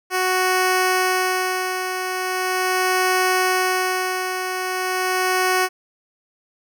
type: tone with tremolo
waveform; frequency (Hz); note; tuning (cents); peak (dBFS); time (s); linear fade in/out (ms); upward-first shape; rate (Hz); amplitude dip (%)
10% pulse; 370; F#4; 0; -8; 0.1-5.69; 50; sine; 0.4; 55
effects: none